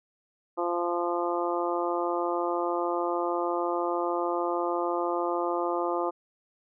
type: harmonic tone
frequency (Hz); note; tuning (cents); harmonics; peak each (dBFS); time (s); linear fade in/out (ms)
173.6; F3; -10; 2 / 3 / 4 / 5 / 6 / 7; -30 / -32 / -33 / -34 / -35 / -35; 0.57-6.11; 20
effects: none